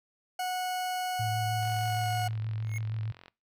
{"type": "tone with pitch glide", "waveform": "40% pulse", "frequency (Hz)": [734, 728.9], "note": ["F#5", "F#5"], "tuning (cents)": [-14, -26], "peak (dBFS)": -29, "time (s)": [0.39, 2.28], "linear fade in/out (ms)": 5, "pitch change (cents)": -12, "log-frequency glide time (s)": [1.76, 2.07]}
{"type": "tone with vibrato", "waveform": "sine", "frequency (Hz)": 109.6, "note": "A2", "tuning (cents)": -6, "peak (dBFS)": -30, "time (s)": [1.19, 3.12], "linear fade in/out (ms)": 10, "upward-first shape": "square", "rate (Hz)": 6.4, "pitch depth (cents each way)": 16}
{"type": "click train", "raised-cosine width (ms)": 0.3, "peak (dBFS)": -33, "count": 74, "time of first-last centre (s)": [1.63, 3.282], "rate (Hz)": 44.2}
{"type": "tone with exponential growth", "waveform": "square", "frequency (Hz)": 2167, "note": "C#7", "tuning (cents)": -40, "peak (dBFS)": -35, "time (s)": [2.62, 2.78], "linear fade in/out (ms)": 5, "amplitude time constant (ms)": 33}
{"effects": ["noise-tail reverb RT60 0.3 s tail -25 dB re dry"]}